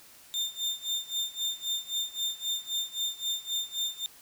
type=tone with tremolo; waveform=35% pulse; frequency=3609 Hz; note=A7; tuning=43 cents sharp; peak=-25 dBFS; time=0.34-4.06 s; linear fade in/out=0 ms; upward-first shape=sine; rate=3.8 Hz; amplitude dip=90%; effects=white hiss -54 dBFS RMS until 4.21 s